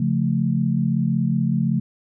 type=chord; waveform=sine; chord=Db augmented; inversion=none; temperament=equal; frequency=138.59 / 174.61 / 220 Hz; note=Db3 / F3 / A3; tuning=0 / 0 / 0 cents; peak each=-22 dBFS; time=0-1.8 s; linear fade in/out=5 ms; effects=none